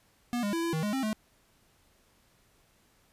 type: tone with pitch steps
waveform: square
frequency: 241.4 / 204 / 333.2 / 336.3 / 158.6 / 208.1 / 266.7 / 215.5 Hz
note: B3 / G#3 / E4 / E4 / D#3 / G#3 / C4 / A3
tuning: -39 / -31 / +19 / +35 / +33 / +4 / +33 / -36 cents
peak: -29 dBFS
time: 0.33-1.13 s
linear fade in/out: 0 ms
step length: 100 ms
effects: pink hiss -66 dBFS RMS until 3.12 s + resampled to 32000 Hz